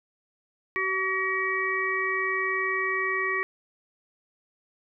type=harmonic tone; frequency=380.1 Hz; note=F#4; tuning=47 cents sharp; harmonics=1 / 3 / 5 / 6; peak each=-32 / -31 / -27 / -32 dBFS; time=0.76-3.43 s; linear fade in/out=0 ms; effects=none